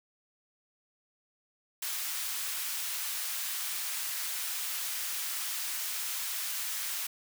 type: high-pass noise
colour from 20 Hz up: white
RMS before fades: -35 dBFS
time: 1.82-7.07 s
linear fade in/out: 5 ms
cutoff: 1200 Hz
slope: 12 dB/octave
effects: none